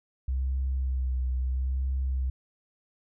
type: tone with vibrato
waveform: sine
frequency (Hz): 64.8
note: C2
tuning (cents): -16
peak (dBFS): -24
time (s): 0.28-2.3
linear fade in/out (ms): 5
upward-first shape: sine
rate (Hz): 0.76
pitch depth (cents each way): 35
effects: tanh soft clip ceiling -22 dBFS